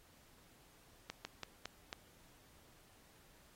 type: slowing click train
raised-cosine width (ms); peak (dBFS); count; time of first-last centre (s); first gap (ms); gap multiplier
0.2; -24; 5; 1.1-1.929; 150; 1.22
effects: pink hiss -66 dBFS RMS until 3.55 s + AAC 48 kbps